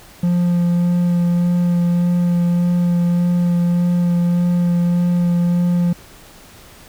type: tone with vibrato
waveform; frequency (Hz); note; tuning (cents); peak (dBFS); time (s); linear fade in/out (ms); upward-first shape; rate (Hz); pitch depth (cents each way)
triangle; 174.61; F3; 0; -11; 0.23-5.93; 5; sine; 1.7; 11
effects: pink hiss -43 dBFS RMS until 6.88 s